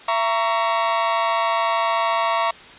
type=chord; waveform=40% pulse; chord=A# diminished; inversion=second; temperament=just; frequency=671.3 / 932.3 / 1118.8 Hz; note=E5 / A#5 / C#6; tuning=+31 / 0 / +16 cents; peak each=-22 / -22 / -21 dBFS; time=0.08-2.51 s; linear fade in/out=5 ms; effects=white hiss -42 dBFS RMS until 2.78 s + resampled to 8000 Hz